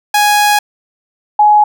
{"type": "tone pair in turn", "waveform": ["sawtooth", "sine"], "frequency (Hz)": [830.6, 839.8], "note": ["G#5", "G#5"], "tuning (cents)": [0, 19], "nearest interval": "unison", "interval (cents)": 19, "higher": "second", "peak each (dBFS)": -4, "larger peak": "neither", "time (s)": [[0.14, 0.59], [1.39, 1.64]], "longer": "first", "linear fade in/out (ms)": 5, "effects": []}